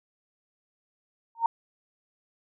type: tone with exponential growth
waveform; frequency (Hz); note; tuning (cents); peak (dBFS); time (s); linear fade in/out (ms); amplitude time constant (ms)
sine; 920; A#5; -23; -15; 1.35-1.46; 2; 22
effects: none